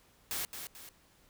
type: noise with echo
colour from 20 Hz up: white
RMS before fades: -36 dBFS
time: 0.31-0.45 s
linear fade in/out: 0 ms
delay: 220 ms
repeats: 2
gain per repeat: -7 dB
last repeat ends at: 0.89 s
effects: pink hiss -65 dBFS RMS until 1.29 s